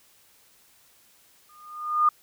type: tone with exponential growth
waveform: sine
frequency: 1219 Hz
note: D#6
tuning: 36 cents flat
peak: -14 dBFS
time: 1.49-2.09 s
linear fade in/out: 5 ms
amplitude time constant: 130 ms
effects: white hiss -59 dBFS RMS until 2.22 s